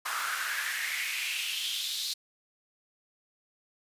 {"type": "noise with high-pass filter sweep", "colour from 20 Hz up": "pink", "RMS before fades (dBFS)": -33, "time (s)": [0.05, 2.14], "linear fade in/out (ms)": 10, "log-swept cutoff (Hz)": [1200, 4200], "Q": 4.4, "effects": ["resampled to 32000 Hz"]}